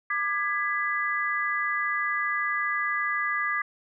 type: chord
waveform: sine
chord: G# diminished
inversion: second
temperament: just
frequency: 1196.1 / 1661.2 / 1993.5 Hz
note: D6 / G#6 / B6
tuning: +31 / 0 / +16 cents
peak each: -29 dBFS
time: 0.1-3.62 s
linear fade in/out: 5 ms
effects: none